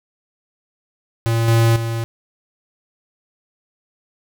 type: tone with level steps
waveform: square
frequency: 114.7 Hz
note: A#2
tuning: 28 cents flat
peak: -16 / -12 / -21 dBFS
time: 1.26-2.04 s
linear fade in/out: 0 ms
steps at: 1.48 / 1.76 s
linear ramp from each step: 2 ms
effects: none